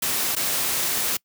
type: noise with dropouts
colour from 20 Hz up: white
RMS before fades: -24 dBFS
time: 0.02-1.17 s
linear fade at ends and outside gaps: 5 ms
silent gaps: 0.353-0.364 s
effects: noise-tail reverb RT60 0.1 s tail -25 dB re dry + high-pass 100 Hz 12 dB/octave